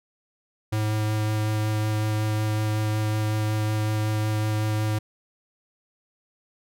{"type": "tone with vibrato", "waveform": "square", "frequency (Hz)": 107.5, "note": "A2", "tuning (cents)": -40, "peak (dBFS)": -23, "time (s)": [0.72, 4.99], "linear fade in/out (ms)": 10, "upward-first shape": "sine", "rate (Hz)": 5.4, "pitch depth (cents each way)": 9, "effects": []}